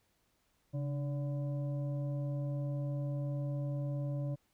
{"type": "tone with frequency modulation", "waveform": "sine", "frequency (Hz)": 138.6, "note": "C#3", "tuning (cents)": 0, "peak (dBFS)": -33, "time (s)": [0.73, 4.36], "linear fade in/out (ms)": 20, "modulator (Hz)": 435, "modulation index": 0.54, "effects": ["pink hiss -75 dBFS RMS until 4.53 s"]}